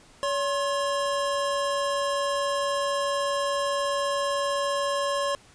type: tone pair together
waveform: square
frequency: 566 / 1067.4 Hz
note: C#5 / C6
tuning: +36 / +34 cents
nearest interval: major seventh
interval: 1098 cents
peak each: -27 / -29 dBFS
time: 0.23-5.35 s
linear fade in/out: 0 ms
effects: pink hiss -54 dBFS RMS until 5.54 s + resampled to 22050 Hz